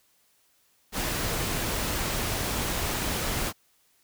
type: noise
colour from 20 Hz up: pink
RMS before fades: -29 dBFS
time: 0.92-3.53 s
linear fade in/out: 50 ms
effects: white hiss -66 dBFS RMS until 4.03 s